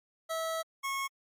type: tone pair in turn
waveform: 25% pulse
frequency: 650 / 1093.2 Hz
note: E5 / C#6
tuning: -24 / -24 cents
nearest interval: major sixth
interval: 900 cents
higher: second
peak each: -28 dBFS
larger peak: neither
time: 0.29-0.63 / 0.83-1.08 s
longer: first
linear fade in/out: 20 ms
effects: MP3 64 kbps